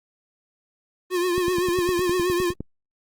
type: tone with vibrato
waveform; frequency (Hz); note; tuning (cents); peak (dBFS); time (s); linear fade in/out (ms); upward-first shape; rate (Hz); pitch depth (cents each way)
square; 356.8; F4; +37; -21; 1.1-2.54; 50; triangle; 7.8; 73
type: click train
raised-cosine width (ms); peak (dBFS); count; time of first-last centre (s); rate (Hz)
3; -17; 13; 1.38-2.606; 9.79
effects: Opus 24 kbps